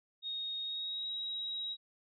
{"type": "tone with pitch glide", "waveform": "sine", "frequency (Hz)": [3729, 3829], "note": ["A#7", "A#7"], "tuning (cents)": [0, 46], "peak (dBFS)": -36, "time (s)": [0.22, 1.77], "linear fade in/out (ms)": 50, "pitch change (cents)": 46, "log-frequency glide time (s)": [0.62, 1.09], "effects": []}